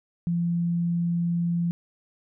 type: tone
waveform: sine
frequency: 171.3 Hz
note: F3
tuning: 33 cents flat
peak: -22 dBFS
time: 0.27-1.71 s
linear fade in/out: 0 ms
effects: none